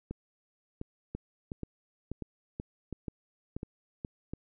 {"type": "two click trains", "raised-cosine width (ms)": 3, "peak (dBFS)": [-24, -23], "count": [7, 7], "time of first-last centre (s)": [[0.11, 4.335], [1.15, 4.049]], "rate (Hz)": [1.42, 2.07], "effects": []}